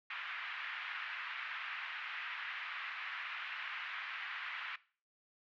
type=band-pass noise; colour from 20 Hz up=white; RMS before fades=-43 dBFS; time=0.1-4.76 s; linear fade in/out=5 ms; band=1200 to 2600 Hz; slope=24 dB/octave; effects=noise-tail reverb RT60 0.4 s tail -19 dB re dry + low-pass 4000 Hz 12 dB/octave